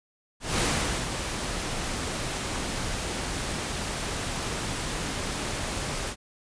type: noise with ADSR envelope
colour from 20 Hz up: pink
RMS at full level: -24 dBFS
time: 0.4-6.16 s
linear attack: 190 ms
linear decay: 470 ms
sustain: -7 dB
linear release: 66 ms
effects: resampled to 22050 Hz